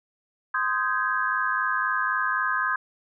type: chord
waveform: sine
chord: Ab major seventh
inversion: first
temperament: just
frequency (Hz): 1038.3 / 1245.9 / 1557.4 / 1661.2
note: C6 / Eb6 / G6 / Ab6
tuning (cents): -14 / +2 / -12 / 0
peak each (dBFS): -28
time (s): 0.54-2.76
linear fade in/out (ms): 5
effects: none